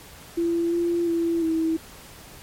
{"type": "tone with pitch steps", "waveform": "sine", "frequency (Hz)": [338.3, 342.9, 335.3, 323.5], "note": ["E4", "F4", "E4", "E4"], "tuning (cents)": [45, -32, 30, -32], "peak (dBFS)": -20, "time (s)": [0.37, 1.77], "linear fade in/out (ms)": 10, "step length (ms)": 350, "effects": ["pink hiss -45 dBFS RMS until 2.42 s", "MP3 64 kbps"]}